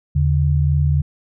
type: tone pair together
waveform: sine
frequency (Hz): 80.01 / 143.3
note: D#2 / D3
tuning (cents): +49 / -42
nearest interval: minor seventh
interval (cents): 1009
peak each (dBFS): -16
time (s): 0.15-1.02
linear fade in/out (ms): 10
effects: none